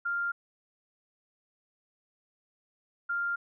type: tone pair in turn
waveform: sine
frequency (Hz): 1396.9 / 1396.9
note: F6 / F6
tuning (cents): 0 / 0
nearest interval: unison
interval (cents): 0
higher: neither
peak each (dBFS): -28 / -28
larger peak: neither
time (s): 0.05-0.32 / 3.09-3.36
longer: neither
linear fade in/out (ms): 10
effects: none